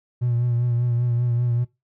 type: tone with vibrato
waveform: triangle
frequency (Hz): 120.5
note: B2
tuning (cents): -42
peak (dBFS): -16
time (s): 0.21-1.65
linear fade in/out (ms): 20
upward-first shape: triangle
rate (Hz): 5.1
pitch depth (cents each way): 41
effects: noise-tail reverb RT60 0.2 s tail -20 dB re dry + tanh soft clip ceiling -13 dBFS